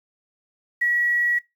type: tone with quantisation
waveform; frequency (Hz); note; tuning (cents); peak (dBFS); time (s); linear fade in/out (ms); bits
sine; 1924; B6; -46; -18; 0.81-1.39; 10; 8
effects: noise-tail reverb RT60 0.2 s tail -20 dB re dry